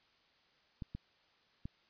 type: clicks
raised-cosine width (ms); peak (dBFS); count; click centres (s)
5; -29; 3; 0.822 / 0.95 / 1.655
effects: white hiss -70 dBFS RMS until 1.89 s + resampled to 11025 Hz